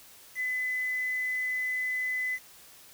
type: tone with quantisation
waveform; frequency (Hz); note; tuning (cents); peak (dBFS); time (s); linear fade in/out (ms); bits
sine; 2012; B6; +32; -28; 0.35-2.39; 50; 8
effects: white hiss -53 dBFS RMS until 2.93 s